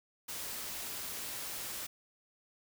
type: noise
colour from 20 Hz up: white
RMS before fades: -41 dBFS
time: 0.28-1.87 s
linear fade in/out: 10 ms
effects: none